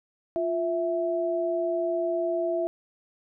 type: tone pair together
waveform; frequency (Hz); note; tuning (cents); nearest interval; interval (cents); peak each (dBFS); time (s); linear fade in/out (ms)
sine; 349.3 / 659.3; F4 / E5; 0 / 0; major seventh; 1100; -28 / -26; 0.36-2.67; 0
effects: none